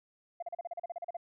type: tone bursts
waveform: sine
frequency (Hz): 690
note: F5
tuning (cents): -21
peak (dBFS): -34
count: 13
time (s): 0.4-1.169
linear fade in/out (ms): 5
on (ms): 25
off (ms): 37
effects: tanh soft clip ceiling -31 dBFS